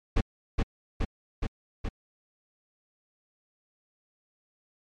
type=noise with echo; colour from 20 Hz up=brown; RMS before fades=-21 dBFS; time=0.16-0.21 s; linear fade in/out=10 ms; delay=420 ms; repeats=4; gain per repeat=-2 dB; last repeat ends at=1.89 s; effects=low-pass 5000 Hz 12 dB/octave + MP3 96 kbps